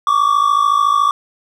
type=tone pair together; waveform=triangle; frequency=1123.2 / 1177 Hz; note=C#6 / D6; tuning=+22 / +3 cents; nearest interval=minor second; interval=81 cents; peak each=-12 dBFS; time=0.07-1.11 s; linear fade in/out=2 ms; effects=none